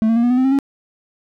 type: tone with pitch steps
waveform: triangle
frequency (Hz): 220 / 227.2 / 234.7 / 242.4 / 250.4 / 258.6 / 267.1 / 275.9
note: A3 / A#3 / A#3 / B3 / B3 / C4 / C4 / C#4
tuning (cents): 0 / -44 / +12 / -32 / +24 / -20 / +36 / -8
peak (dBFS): -10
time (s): 0.02-0.588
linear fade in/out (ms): 0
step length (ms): 71
effects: none

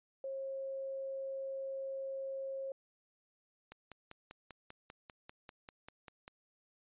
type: tone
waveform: sine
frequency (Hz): 539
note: C#5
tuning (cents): -49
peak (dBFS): -38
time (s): 0.24-2.72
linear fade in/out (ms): 2
type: click train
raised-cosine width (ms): 0.3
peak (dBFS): -33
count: 14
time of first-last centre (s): 3.72-6.279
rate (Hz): 5.08
effects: resampled to 8000 Hz

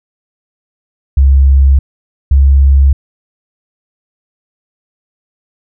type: tone pair in turn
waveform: sine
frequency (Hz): 68 / 68.59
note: C#2 / C#2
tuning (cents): -33 / -18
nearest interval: unison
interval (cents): 15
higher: second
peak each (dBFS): -3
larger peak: neither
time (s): 1.17-1.79 / 2.31-2.93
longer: neither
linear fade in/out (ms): 5
effects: none

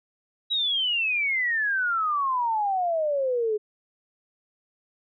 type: exponential sweep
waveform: sine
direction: down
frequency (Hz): 3900 to 415.3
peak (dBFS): -22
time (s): 0.5-3.58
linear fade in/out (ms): 20
effects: none

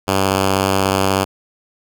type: tone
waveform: 5% pulse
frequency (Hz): 96.5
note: G2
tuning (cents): -27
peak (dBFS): -3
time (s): 0.07-1.25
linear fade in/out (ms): 20
effects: none

